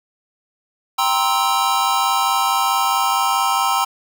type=chord; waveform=square; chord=C dominant seventh; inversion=second; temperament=just; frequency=784.9 / 941.9 / 1046.5 / 1308.1 Hz; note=G5 / Bb5 / C6 / E6; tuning=+2 / +18 / 0 / -14 cents; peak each=-22 dBFS; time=0.98-3.85 s; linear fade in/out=10 ms; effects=none